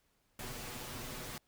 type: noise with comb filter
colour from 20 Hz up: pink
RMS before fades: -44 dBFS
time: 0.39-1.38 s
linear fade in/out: 2 ms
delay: 8.1 ms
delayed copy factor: +0.6
effects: pink hiss -75 dBFS RMS until 1.47 s